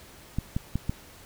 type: clicks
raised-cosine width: 5 ms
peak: -14 dBFS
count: 4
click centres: 0.386 / 0.565 / 0.756 / 0.895 s
effects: pink hiss -50 dBFS RMS until 1.25 s